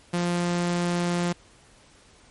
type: tone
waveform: sawtooth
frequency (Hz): 174.61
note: F3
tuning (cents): 0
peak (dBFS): -19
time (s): 0.13-1.33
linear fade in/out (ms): 10
effects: pink hiss -55 dBFS RMS until 2.3 s + MP3 48 kbps